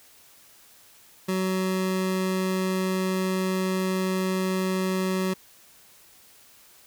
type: tone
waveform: 25% pulse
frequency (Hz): 187.3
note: F#3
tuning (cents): +21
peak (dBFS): -20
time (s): 1.28-5.34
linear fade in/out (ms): 10
effects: white hiss -54 dBFS RMS until 6.86 s